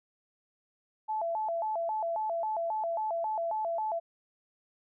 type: tone with vibrato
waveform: sine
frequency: 763 Hz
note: G5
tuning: 47 cents flat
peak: -29 dBFS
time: 1.08-4 s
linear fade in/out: 20 ms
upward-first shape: square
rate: 3.7 Hz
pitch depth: 220 cents each way
effects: none